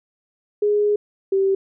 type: tone pair in turn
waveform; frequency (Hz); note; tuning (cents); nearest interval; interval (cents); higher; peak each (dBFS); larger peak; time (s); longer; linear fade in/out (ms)
sine; 415.3 / 388; G#4 / G4; 0 / -18; minor second; 118; first; -15; neither; 0.62-0.96 / 1.32-1.55; first; 5
effects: none